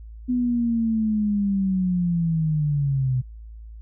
sine linear sweep, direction down, 250.7 to 124.9 Hz, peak -19 dBFS, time 0.28-3.22 s, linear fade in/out 20 ms, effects added 55 Hz sine -37 dBFS peak until 3.81 s

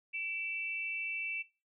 sine tone pair together, 2317 / 2670 Hz, D7 / E7, -24 / +22 cents, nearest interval major second, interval 246 cents, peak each -38 / -37 dBFS, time 0.13-1.43 s, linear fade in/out 20 ms, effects noise-tail reverb RT60 0.3 s tail -21 dB re dry

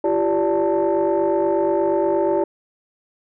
sine tone cluster, 340.9 / 389.3 / 580 / 885 Hz, F4 / G4 / D5 / A5, -42 / -12 / -22 / +10 cents, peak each -20 / -20 / -20 / -24 dBFS, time 0.04-2.44 s, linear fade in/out 5 ms, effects tanh soft clip ceiling -10 dBFS

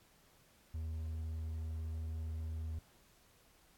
triangle tone with vibrato, 79.8 Hz, D#2, 44 cents sharp, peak -36 dBFS, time 0.74-2.79 s, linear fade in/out 5 ms, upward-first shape triangle, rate 20 Hz, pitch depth 24 cents each way, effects pink hiss -67 dBFS RMS until 3.77 s + AAC 64 kbps

